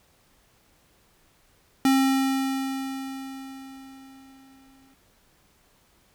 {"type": "tone with exponential decay", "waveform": "square", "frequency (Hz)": 267.8, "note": "C4", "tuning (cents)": 40, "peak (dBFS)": -17, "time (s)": [1.85, 4.94], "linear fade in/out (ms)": 2, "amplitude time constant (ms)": 670, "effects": ["pink hiss -62 dBFS RMS until 6.14 s"]}